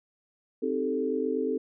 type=chord; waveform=sine; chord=A half-diminished seventh; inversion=first; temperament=equal; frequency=261.6 / 311.1 / 392 / 440 Hz; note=C4 / Eb4 / G4 / A4; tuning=0 / 0 / 0 / 0 cents; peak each=-31 / -34 / -33 / -29 dBFS; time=0.62-1.58 s; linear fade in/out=10 ms; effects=none